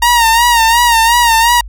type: tone with vibrato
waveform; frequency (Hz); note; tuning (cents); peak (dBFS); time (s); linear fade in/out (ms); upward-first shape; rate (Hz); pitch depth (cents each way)
sawtooth; 932.3; A#5; 0; -3; 0.02-1.61; 5; sine; 2.8; 66
effects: added 50 Hz sine -25 dBFS peak until 1.68 s